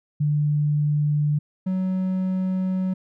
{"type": "tone pair in turn", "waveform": ["sine", "triangle"], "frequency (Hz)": [148.2, 186.72], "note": ["D3", "F#3"], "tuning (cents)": [16, 16], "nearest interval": "major third", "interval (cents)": 400, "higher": "second", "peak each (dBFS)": [-18, -19], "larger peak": "first", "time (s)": [[0.2, 1.39], [1.66, 2.94]], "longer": "second", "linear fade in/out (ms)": 10, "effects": []}